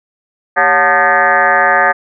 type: tone with frequency modulation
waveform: sine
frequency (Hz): 1219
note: D#6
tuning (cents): -36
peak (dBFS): -7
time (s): 0.56-1.93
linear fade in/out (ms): 20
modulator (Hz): 165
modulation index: 4
effects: none